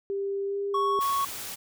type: tone with pitch glide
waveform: sine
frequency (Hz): 396 to 400.4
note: G4 to G4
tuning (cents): +18 to +37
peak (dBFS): -27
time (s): 0.1-0.99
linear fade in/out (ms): 0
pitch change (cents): +19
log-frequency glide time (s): 0.46-0.57
type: tone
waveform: triangle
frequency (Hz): 1108.7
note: C#6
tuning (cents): 0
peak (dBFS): -22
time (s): 0.74-1.25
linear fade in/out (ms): 5
type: noise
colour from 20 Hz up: white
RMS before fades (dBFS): -37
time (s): 1-1.56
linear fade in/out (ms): 20
effects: none